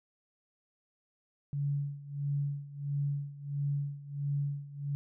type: tone with tremolo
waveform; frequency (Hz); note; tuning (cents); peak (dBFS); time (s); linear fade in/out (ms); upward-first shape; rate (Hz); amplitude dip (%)
sine; 142.5; C#3; +48; -28; 1.53-4.95; 0; sine; 1.5; 85
effects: none